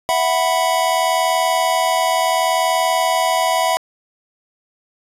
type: chord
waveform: square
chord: E suspended second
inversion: none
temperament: equal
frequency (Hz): 659.3 / 740 / 987.8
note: E5 / F#5 / B5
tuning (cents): 0 / 0 / 0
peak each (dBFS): -20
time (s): 0.09-3.77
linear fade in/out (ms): 0
effects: resampled to 32000 Hz + 8-bit